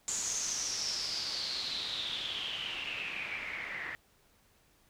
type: noise with low-pass filter sweep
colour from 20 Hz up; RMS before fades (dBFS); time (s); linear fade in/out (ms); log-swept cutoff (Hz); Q
white; -37; 0.08-3.95; 0; 7100 to 1900; 7.9
effects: pink hiss -67 dBFS RMS until 4.89 s